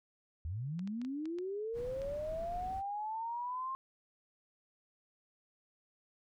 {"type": "linear sweep", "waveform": "sine", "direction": "up", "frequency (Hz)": [72.9, 1068], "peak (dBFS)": -36, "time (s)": [0.45, 3.75], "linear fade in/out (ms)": 0}
{"type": "clicks", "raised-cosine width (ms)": 0.2, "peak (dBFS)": -35, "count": 7, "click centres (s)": [0.793, 0.875, 1.016, 1.049, 1.256, 1.386, 2.018]}
{"type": "noise", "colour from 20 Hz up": "brown", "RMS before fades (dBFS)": -47, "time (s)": [1.73, 2.83], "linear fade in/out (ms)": 50}
{"effects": []}